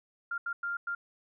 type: tone bursts at uneven times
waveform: sine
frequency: 1396.9 Hz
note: F6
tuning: in tune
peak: -31 dBFS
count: 4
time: 0.31-0.38 / 0.46-0.53 / 0.63-0.77 / 0.87-0.95 s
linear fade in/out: 5 ms
effects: none